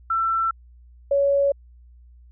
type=tone pair in turn; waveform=sine; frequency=1340 / 560.5 Hz; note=E6 / C#5; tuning=+28 / +19 cents; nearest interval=octave + minor third; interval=1509 cents; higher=first; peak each=-19 / -16 dBFS; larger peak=second; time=0.1-0.51 / 1.11-1.52 s; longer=neither; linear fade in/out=5 ms; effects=added 60 Hz sine -46 dBFS peak until 2.31 s